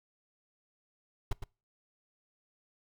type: noise with echo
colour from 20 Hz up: brown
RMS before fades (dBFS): -29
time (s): 1.31-1.33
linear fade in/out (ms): 5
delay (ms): 110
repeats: 1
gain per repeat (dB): -8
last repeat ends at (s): 1.44
effects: noise-tail reverb RT60 0.3 s tail -24 dB re dry